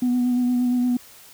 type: tone with vibrato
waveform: sine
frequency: 246.9 Hz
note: B3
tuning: in tune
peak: -16 dBFS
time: 0.02-0.97 s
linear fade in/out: 5 ms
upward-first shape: sine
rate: 8.6 Hz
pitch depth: 21 cents each way
effects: tanh soft clip ceiling -15 dBFS + white hiss -47 dBFS RMS until 1.33 s